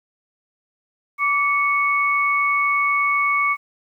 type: tone pair together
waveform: sine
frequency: 1157 / 2213 Hz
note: D6 / C#7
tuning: -26 / -3 cents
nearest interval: major seventh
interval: 1123 cents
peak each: -19 dBFS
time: 1.18-3.57 s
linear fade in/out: 50 ms
effects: 9-bit